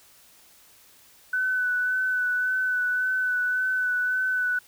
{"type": "tone with vibrato", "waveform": "sine", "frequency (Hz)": 1500, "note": "F#6", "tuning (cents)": 23, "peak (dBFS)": -22, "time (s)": [1.33, 4.59], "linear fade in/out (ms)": 5, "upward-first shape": "sine", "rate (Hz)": 1.8, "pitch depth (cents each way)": 19, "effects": ["white hiss -55 dBFS RMS until 4.67 s"]}